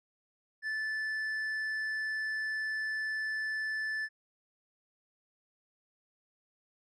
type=tone with tanh clipping; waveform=sine; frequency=1749 Hz; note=A6; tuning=11 cents flat; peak=-33 dBFS; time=0.62-4.09 s; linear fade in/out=50 ms; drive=5 dB; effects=none